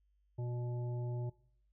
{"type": "harmonic tone with a mistuned harmonic", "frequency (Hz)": 121.4, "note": "B2", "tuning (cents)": -29, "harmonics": [1, 3, 5, 7], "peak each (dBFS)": [-36, -47, -52, -56], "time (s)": [0.38, 1.3], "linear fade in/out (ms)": 10, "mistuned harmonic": 7, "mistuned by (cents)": 19, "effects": ["noise-tail reverb RT60 0.6 s tail -21 dB re dry", "added 50 Hz sine -70 dBFS peak until 1.72 s"]}